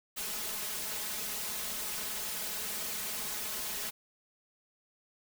white noise with comb filter, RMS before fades -37 dBFS, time 0.16-3.91 s, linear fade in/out 20 ms, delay 4.7 ms, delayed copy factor +0.8, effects none

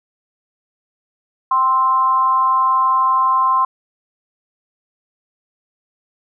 sine tone with amplitude modulation, 1046.5 Hz, C6, in tune, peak -9 dBFS, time 1.51-3.65 s, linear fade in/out 5 ms, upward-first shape sine, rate 268 Hz, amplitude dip 60%, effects none

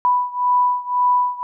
sine beating tone pair, 987.8 / 989.7 Hz, B5 / B5, 0 / +3 cents, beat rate 1.9 Hz, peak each -17 / -19 dBFS, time 0.05-1.43 s, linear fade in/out 0 ms, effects none

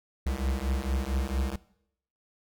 square beating tone pair, 64 / 68.4 Hz, C2 / C#2, -38 / -23 cents, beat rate 4.4 Hz, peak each -31 dBFS, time 0.26-1.56 s, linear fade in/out 5 ms, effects noise-tail reverb RT60 0.7 s tail -20 dB re dry

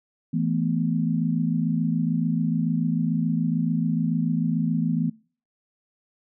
sine chord, E suspended fourth, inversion none, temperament equal, 164.81 / 220 / 246.9 Hz, E3 / A3 / B3, 0 / 0 / 0 cents, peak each -24 / -27 / -26 dBFS, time 0.33-5.1 s, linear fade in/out 10 ms, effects noise-tail reverb RT60 0.4 s tail -23 dB re dry

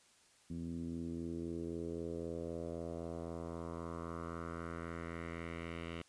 10% pulse tone with low-pass filter sweep, 83.8 Hz, E2, 29 cents sharp, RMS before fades -43 dBFS, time 0.5-6.02 s, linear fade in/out 5 ms, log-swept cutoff 220 to 2800 Hz, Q 2.6, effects white hiss -67 dBFS RMS until 6.08 s + resampled to 22050 Hz

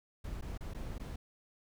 brown noise with dropouts, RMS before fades -41 dBFS, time 0.24-1.16 s, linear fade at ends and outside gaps 5 ms, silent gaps 0.412-0.422 / 0.577-0.607 / 0.737-0.746 / 0.982-0.997 s, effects none

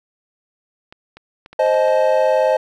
clicks, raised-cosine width 0.3 ms, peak -23 dBFS, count 7, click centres 0.925 / 1.17 / 1.461 / 1.53 / 1.664 / 1.744 / 1.881 s
triangle chord, A diminished, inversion first, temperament equal with one note detuned, 523.3 / 622.3 / 863.9 Hz, C5 / Eb5 / A5, 0 / 0 / -32 cents, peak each -14 / -14 / -19 dBFS, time 1.59-2.57 s, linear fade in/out 5 ms
effects none

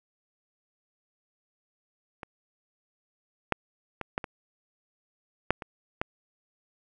clicks, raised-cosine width 0.5 ms, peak -23 / -8 / -18 / -13 / -20 / -6 / -22 / -12 dBFS, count 8, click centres 2.232 / 3.523 / 4.013 / 4.179 / 4.242 / 5.506 / 5.622 / 6.015 s, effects none

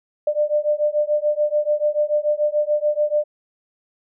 sine beating tone pair, 594 / 600.9 Hz, D5 / D5, +20 / +40 cents, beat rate 6.9 Hz, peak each -20 dBFS, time 0.27-3.24 s, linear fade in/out 5 ms, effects none

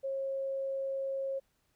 sine tone, 541 Hz, C#5, 42 cents flat, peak -32 dBFS, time 0.03-1.4 s, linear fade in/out 20 ms, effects pink hiss -75 dBFS RMS until 1.75 s

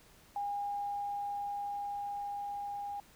sine tone with level ramp, 812 Hz, G#5, 39 cents flat, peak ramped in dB -33 to -37 dBFS, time 0.36-3 s, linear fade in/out 2 ms, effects pink hiss -61 dBFS RMS until 3.15 s

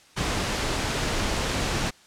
pink noise, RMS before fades -26 dBFS, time 0.16-1.91 s, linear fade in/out 20 ms, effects white hiss -54 dBFS RMS until 2.06 s + low-pass 7000 Hz 12 dB/octave

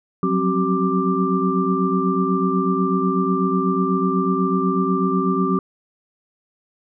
sine tone cluster, 181 / 189.1 / 267.2 / 381.4 / 1181 Hz, F#3 / F#3 / C4 / G4 / D6, -38 / +38 / +36 / -47 / +9 cents, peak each -23 dBFS, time 0.23-5.59 s, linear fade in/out 2 ms, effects none

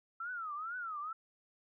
sine tone with vibrato, 1318.5 Hz, E6, in tune, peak -38 dBFS, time 0.2-1.13 s, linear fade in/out 5 ms, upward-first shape triangle, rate 2.2 Hz, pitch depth 240 cents each way, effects none

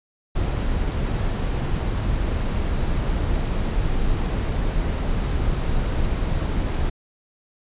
brown noise, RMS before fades -22 dBFS, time 0.35-6.9 s, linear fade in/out 10 ms, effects resampled to 8000 Hz

